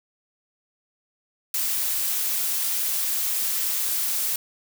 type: noise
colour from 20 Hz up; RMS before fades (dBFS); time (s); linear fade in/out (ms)
blue; -25; 1.54-4.36; 2
effects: none